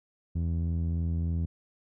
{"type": "tone with low-pass filter", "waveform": "sawtooth", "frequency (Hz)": 83.4, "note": "E2", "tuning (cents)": 21, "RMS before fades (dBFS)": -29, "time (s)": [0.35, 1.46], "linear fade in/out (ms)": 10, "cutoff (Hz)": 180, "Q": 1, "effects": []}